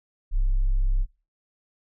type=tone; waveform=sine; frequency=33.03 Hz; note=C1; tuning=17 cents sharp; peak=-17 dBFS; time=0.31-1.06 s; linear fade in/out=50 ms; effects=noise-tail reverb RT60 0.3 s tail -18 dB re dry + tanh soft clip ceiling -17 dBFS